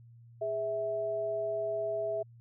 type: tone pair together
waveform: sine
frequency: 412 / 654 Hz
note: G#4 / E5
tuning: -14 / -14 cents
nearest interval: minor sixth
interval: 800 cents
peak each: -37 / -31 dBFS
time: 0.41-2.23 s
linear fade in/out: 10 ms
effects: added 117 Hz sine -52 dBFS peak until 2.4 s